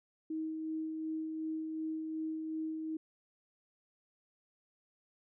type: tone with tremolo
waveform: sine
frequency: 316.5 Hz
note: D#4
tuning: 30 cents sharp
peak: -34 dBFS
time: 0.3-2.97 s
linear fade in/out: 5 ms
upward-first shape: sine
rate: 2.7 Hz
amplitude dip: 30%
effects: none